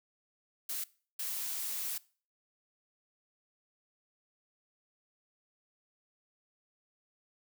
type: noise bursts at uneven times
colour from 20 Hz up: blue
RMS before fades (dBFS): -37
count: 2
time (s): 0.69-0.84 / 1.19-1.98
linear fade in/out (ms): 5
effects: noise-tail reverb RT60 0.4 s tail -21 dB re dry